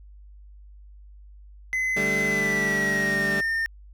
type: tone with pitch glide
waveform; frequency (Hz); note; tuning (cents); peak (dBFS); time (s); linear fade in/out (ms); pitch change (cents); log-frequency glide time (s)
triangle; 2037 to 1814.8; C7 to A#6; -47 to -47; -21; 1.73-3.66; 0; -200; 2.24-3.35
type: chord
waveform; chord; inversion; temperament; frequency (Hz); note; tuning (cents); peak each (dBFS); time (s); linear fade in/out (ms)
20% pulse; D suspended fourth; none; equal; 146.83 / 196 / 220; D3 / G3 / A3; 0 / 0 / 0; -29 / -24 / -27; 1.96-3.41; 10
effects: added 50 Hz sine -44 dBFS peak until 3.93 s